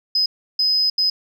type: tone bursts at uneven times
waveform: sine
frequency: 5040 Hz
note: D#8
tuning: 21 cents sharp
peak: -14 dBFS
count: 3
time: 0.15-0.26 / 0.59-0.9 / 0.98-1.1 s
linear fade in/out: 5 ms
effects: tanh soft clip ceiling -10 dBFS

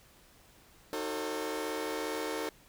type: chord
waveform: sawtooth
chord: D# diminished seventh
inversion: none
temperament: just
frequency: 311.1 / 373.4 / 448 / 537.6 Hz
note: D#4 / F#4 / A4 / C5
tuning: 0 / +16 / +31 / +47 cents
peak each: -35 / -38 / -33 / -37 dBFS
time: 0.93-2.49 s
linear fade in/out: 0 ms
effects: pink hiss -60 dBFS RMS until 2.68 s

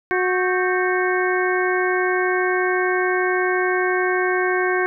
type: harmonic tone with a mistuned harmonic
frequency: 366.3 Hz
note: F#4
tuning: 17 cents flat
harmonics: 1 / 2 / 3 / 4 / 5 / 6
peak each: -20 / -26 / -27 / -24 / -27 / -29 dBFS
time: 0.11-4.86 s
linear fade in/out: 0 ms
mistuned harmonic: 4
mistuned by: +110 cents
effects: none

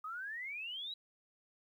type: exponential sweep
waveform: sine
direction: up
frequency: 1225 to 3951 Hz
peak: -40 dBFS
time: 0.04-0.94 s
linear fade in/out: 5 ms
effects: 12-bit

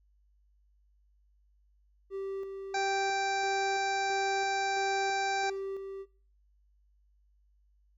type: tone with tremolo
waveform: triangle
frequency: 389.5 Hz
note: G4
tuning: 11 cents flat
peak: -32 dBFS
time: 2.1-6.06 s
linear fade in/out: 50 ms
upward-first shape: square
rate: 1.5 Hz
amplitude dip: 40%
type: harmonic tone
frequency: 784 Hz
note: G5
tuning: in tune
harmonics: 1 / 2 / 3 / 5 / 6 / 7 / 8 / 9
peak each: -30 / -36 / -40 / -44 / -46 / -47 / -48 / -49 dBFS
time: 2.74-5.5 s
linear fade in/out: 5 ms
effects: noise-tail reverb RT60 0.4 s tail -18 dB re dry + added 50 Hz sine -64 dBFS peak until 7.97 s

